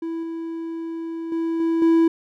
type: tone with level steps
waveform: triangle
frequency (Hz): 329.6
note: E4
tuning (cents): 0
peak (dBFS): -23 / -25 / -19 / -16 / -11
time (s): 0.02-2.08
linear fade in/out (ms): 5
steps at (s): 0.23 / 1.32 / 1.6 / 1.82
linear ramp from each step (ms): 2
effects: none